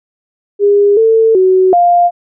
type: tone with pitch steps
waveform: sine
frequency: 406.5 / 447.7 / 373.9 / 700 Hz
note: G#4 / A4 / F#4 / F5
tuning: -37 / +30 / +18 / +4 cents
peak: -5 dBFS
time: 0.59-2.11 s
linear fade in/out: 50 ms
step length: 380 ms
effects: none